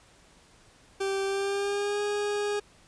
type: tone with pitch glide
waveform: 40% pulse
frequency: 390.4 to 412.2 Hz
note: G4 to G#4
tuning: -7 to -13 cents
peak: -26 dBFS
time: 1-2.6 s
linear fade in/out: 10 ms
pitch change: +94 cents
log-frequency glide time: 1.25-2.01 s
effects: pink hiss -58 dBFS RMS until 2.87 s + resampled to 22050 Hz